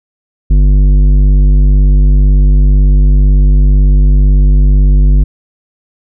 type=tone with tanh clipping; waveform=sine; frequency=49 Hz; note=G1; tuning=in tune; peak=-5 dBFS; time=0.5-5.24 s; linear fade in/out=10 ms; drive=11 dB; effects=none